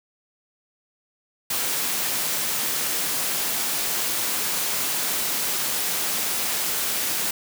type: high-pass noise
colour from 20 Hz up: white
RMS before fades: -25 dBFS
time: 1.5-7.31 s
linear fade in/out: 5 ms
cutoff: 130 Hz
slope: 12 dB/octave
effects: none